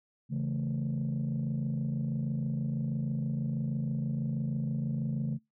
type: chord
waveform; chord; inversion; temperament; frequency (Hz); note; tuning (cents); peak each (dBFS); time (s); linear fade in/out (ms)
sine; A major; first; equal; 138.59 / 164.81 / 220; C#3 / E3 / A3; 0 / 0 / 0; -30 / -35 / -33; 0.29-5.39; 50
effects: noise-tail reverb RT60 0.2 s tail -26 dB re dry + tanh soft clip ceiling -25 dBFS